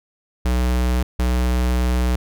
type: tone pair in turn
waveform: square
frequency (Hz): 61.8 / 61.8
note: B1 / B1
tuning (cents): +2 / +2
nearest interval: unison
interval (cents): 0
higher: neither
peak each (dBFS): -17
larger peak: neither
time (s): 0.45-1.03 / 1.19-2.16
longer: second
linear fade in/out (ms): 5
effects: none